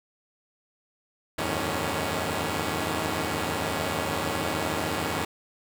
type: tone cluster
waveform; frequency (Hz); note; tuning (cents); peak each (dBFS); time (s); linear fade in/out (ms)
5% pulse; 79.8 / 90.5 / 106.6 / 153 / 279.1; D#2 / F#2 / G#2 / D#3 / C#4; +44 / -38 / +46 / -29 / +12; -22; 1.38-5.25; 5
effects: none